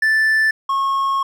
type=tone pair in turn; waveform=triangle; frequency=1760 / 1090.3 Hz; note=A6 / C#6; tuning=0 / -29 cents; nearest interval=minor sixth; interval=829 cents; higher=first; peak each=-11 / -14 dBFS; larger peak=first; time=0.02-0.51 / 0.69-1.23 s; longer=second; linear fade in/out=5 ms; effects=none